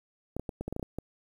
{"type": "clicks", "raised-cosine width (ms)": 2, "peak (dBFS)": -21, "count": 10, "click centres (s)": [0.366, 0.396, 0.492, 0.61, 0.68, 0.726, 0.764, 0.796, 0.828, 0.986], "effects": ["9-bit"]}